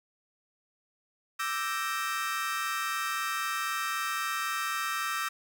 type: chord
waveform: 35% pulse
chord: E half-diminished seventh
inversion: third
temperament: equal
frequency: 1174.7 / 1318.5 / 1568 / 1864.7 Hz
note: D6 / E6 / G6 / Bb6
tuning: 0 / 0 / 0 / 0 cents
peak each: -34 / -32 / -36 / -35 dBFS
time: 1.39-5.29 s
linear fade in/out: 10 ms
effects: none